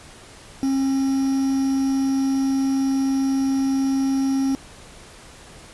triangle tone with quantisation, 269.3 Hz, C#4, 50 cents flat, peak -16 dBFS, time 0.63-4.55 s, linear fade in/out 0 ms, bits 6, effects pink hiss -44 dBFS RMS until 5.73 s + resampled to 24000 Hz

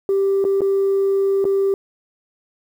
sine tone with dropouts, 392 Hz, G4, in tune, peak -13 dBFS, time 0.09-1.74 s, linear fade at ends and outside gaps 1 ms, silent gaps 0.442-0.45 / 0.607-0.617 / 1.443-1.452 s, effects tanh soft clip ceiling -12 dBFS + 8-bit

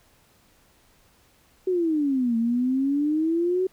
sine exponential two-way sweep, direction down then up, 378.6 to 226 to 378.6 Hz, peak -20 dBFS, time 1.67-3.67 s, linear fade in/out 5 ms, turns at 2.37 s, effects pink hiss -60 dBFS RMS until 3.72 s

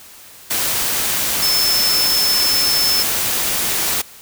sine tone in noise, 5274 Hz, E8, in tune, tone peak -15 dBFS, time 1.42-3.03 s, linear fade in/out 10 ms, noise white, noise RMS -19 dBFS, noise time 0.5-4.02 s, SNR +1 dB, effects white hiss -41 dBFS RMS until 4.21 s

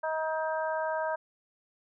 harmonic tone, 316.2 Hz, D#4, 28 cents sharp, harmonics 2 / 3 / 4 / 5, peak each -31 / -33 / -41 / -37 dBFS, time 0.03-1.16 s, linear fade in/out 10 ms, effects none

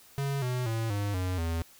square tone with pitch steps, 139.1 / 125.36 / 112.98 / 101.83 / 91.77 / 82.71 Hz, C#3 / B2 / A2 / G#2 / F#2 / E2, +6 / +26 / +46 / -34 / -14 / +6 cents, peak -29 dBFS, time 0.18-1.62 s, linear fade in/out 0 ms, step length 240 ms, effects white hiss -56 dBFS RMS until 1.79 s

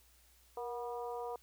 harmonic tone with a mistuned harmonic, 242.9 Hz, B3, 29 cents flat, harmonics 2 / 3 / 4 / 5, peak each -41 / -44 / -45 / -52 dBFS, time 0.57-1.36 s, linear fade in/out 2 ms, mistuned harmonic 2, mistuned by -41 cents, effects added 60 Hz sine -67 dBFS peak until 1.42 s + white hiss -67 dBFS RMS until 1.42 s

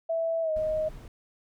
sine tone with pitch glide, 658 to 623.9 Hz, E5 to D#5, -3 to +5 cents, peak -25 dBFS, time 0.09-0.89 s, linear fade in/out 10 ms, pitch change -92 cents, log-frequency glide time 0.42-0.52 s
brown noise, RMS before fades -43 dBFS, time 0.56-1.08 s, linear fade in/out 2 ms
effects none

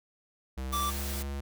square tone with pitch glide, 65.41 to 69.7 Hz, C2 to C#2, 0 to +10 cents, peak -34 dBFS, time 0.57-1.41 s, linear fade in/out 10 ms, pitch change +110 cents, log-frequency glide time 0.7-0.93 s
white noise, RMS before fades -39 dBFS, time 0.72-1.23 s, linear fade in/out 10 ms
square tone, 1169 Hz, D6, 8 cents flat, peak -30 dBFS, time 0.72-0.91 s, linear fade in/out 20 ms
effects none

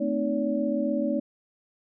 sine tone cluster, 222.5 / 258.6 / 305.6 / 571 Hz, A3 / C4 / D#4 / D5, +20 / -20 / -31 / -49 cents, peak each -29 dBFS, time 0-1.2 s, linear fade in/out 10 ms, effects none

